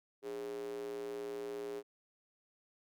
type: tone with high-pass filter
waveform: square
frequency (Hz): 58.6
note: A#1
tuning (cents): +10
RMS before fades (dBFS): -42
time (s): 0.22-1.83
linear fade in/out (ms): 50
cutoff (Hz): 390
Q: 8.4
effects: none